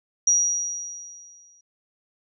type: tone with exponential decay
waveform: sine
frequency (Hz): 5760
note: F#8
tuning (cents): -47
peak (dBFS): -14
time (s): 0.27-1.61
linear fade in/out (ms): 5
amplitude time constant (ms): 290
effects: none